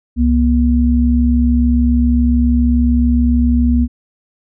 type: tone pair together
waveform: sine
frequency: 67.46 / 240.4 Hz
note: C#2 / B3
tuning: -46 / -46 cents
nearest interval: octave + minor seventh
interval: 2200 cents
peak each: -12 dBFS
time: 0.16-3.88 s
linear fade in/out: 50 ms
effects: none